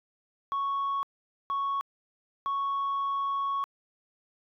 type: tone bursts at uneven times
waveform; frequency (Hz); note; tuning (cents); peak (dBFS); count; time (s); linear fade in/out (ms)
sine; 1108.7; C#6; 0; -25; 3; 0.52-1.03 / 1.5-1.81 / 2.46-3.64; 0
effects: tanh soft clip ceiling -25 dBFS